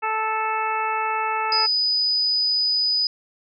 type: harmonic tone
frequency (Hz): 438.5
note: A4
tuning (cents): -6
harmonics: 1 / 2 / 3 / 4 / 5 / 6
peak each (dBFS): -33 / -24 / -26 / -34 / -33 / -31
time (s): 0.02-1.67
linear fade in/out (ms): 20
type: tone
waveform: sine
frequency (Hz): 4978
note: D#8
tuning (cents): 0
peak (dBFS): -18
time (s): 1.52-3.07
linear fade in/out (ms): 2
effects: none